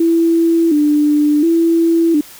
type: tone with vibrato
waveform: sine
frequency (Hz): 314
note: D#4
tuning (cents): +16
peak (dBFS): -9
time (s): 0-2.21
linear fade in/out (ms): 5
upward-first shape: square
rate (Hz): 0.7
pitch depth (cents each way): 99
effects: white hiss -38 dBFS RMS until 2.39 s